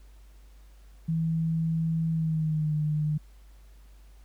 sine tone with pitch glide, 162.5 to 151.62 Hz, E3 to D#3, -24 to -44 cents, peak -24 dBFS, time 1.08-3.18 s, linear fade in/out 10 ms, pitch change -120 cents, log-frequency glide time 2.11-2.75 s, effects added 50 Hz sine -49 dBFS peak until 4.24 s + pink hiss -64 dBFS RMS until 4.24 s

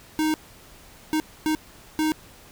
square tone bursts at uneven times, 311.1 Hz, D#4, in tune, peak -21 dBFS, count 4, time 0.19-0.34 / 1.13-1.2 / 1.46-1.55 / 1.99-2.12 s, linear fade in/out 0 ms, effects pink hiss -49 dBFS RMS until 2.51 s

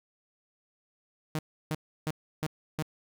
sawtooth tone bursts, 155.56 Hz, D#3, in tune, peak -25 dBFS, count 5, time 1.35-2.825 s, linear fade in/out 0 ms, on 39 ms, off 320 ms, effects none

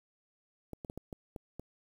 clicks, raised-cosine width 2 ms, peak -28 dBFS, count 7, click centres 0.733 / 0.848 / 0.899 / 0.976 / 1.128 / 1.362 / 1.596 s, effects 9-bit

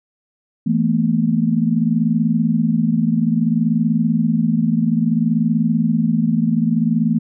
sine chord, E suspended fourth, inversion none, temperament equal with one note detuned, 164.81 / 220 / 240.6 Hz, E3 / A3 / B3, 0 / 0 / -45 cents, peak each -19 / -17 / -19 dBFS, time 0.66-7.19 s, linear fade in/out 10 ms, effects none

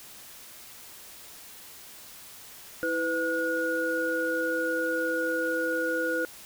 sine tone cluster, 326.4 / 502 / 1446 Hz, E4 / B4 / F#6, -17 / +28 / -40 cents, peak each -32 / -29 / -29 dBFS, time 2.83-6.25 s, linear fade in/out 0 ms, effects white hiss -47 dBFS RMS until 6.45 s

